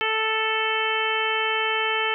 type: harmonic tone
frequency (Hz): 440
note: A4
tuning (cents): 0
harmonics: 1 / 2 / 3 / 4 / 5 / 6 / 7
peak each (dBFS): -29 / -29 / -29 / -29 / -29 / -29 / -29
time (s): 0.01-2.14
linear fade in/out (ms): 0
effects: none